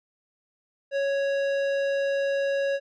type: tone with tanh clipping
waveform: triangle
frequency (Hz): 554.4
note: C#5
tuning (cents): 0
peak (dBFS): -25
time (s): 0.91-2.8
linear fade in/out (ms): 50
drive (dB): 18
effects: none